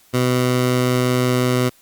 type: tone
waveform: 15% pulse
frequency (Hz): 125.5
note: B2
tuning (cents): +28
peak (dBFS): -9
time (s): 0.13-1.7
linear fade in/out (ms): 20
effects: white hiss -53 dBFS RMS until 1.81 s + Opus 48 kbps